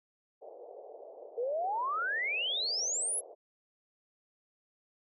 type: band-pass noise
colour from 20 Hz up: pink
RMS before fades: -49 dBFS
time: 0.41-3.35 s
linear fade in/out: 20 ms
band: 430 to 700 Hz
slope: 48 dB/octave
type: exponential sweep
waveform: sine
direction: up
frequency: 451.9 to 11175 Hz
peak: -30 dBFS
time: 1.37-3.21 s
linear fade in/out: 20 ms
effects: none